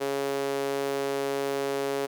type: tone with high-pass filter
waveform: sawtooth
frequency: 138.59 Hz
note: C#3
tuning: in tune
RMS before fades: -29 dBFS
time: 0-2.07 s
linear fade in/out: 20 ms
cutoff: 420 Hz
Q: 2.8
effects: none